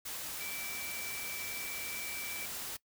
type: tone in noise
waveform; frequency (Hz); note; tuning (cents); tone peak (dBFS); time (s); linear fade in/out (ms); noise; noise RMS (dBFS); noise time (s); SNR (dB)
sine; 2322; D7; -20; -42; 0.4-2.46; 10; white; -41; 0.05-2.77; -4
effects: noise-tail reverb RT60 0.1 s tail -21 dB re dry

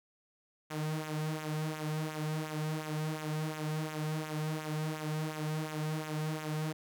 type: tone with flanger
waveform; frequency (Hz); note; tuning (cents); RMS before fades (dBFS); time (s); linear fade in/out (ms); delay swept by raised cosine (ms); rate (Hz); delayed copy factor
sawtooth; 154.8; D#3; -9; -36; 0.7-6.73; 10; 0.2 to 3.6; 2.8; -0.65
effects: none

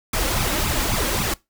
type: noise with flanger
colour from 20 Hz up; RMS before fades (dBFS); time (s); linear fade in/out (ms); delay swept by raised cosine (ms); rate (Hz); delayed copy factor
pink; -22; 0.13-1.34; 5; 0.81 to 3.71; 3.7; +0.75
effects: noise-tail reverb RT60 0.2 s tail -21 dB re dry

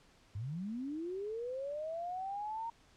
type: linear sweep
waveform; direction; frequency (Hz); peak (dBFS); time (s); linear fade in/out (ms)
sine; up; 92.3 to 930; -37; 0.35-2.7; 5
effects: pink hiss -65 dBFS RMS until 2.96 s + low-pass 7000 Hz 12 dB/octave

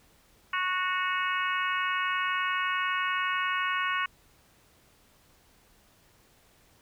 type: harmonic tone with a mistuned harmonic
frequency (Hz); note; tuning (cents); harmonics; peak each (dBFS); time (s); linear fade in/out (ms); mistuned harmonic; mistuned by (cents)
368.4; F#4; -7; 3 / 4 / 5 / 6 / 7 / 8; -30 / -32 / -34 / -36 / -37 / -38; 0.53-4.06; 5; 8; -37
effects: pink hiss -62 dBFS RMS until 6.81 s

